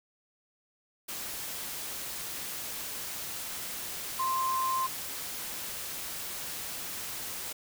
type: tone in noise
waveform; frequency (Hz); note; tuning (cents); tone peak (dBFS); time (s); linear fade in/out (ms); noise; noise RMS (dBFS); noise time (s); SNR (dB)
sine; 1046.5; C6; 0; -27; 4.19-4.87; 10; white; -38; 1.08-7.53; +8
effects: none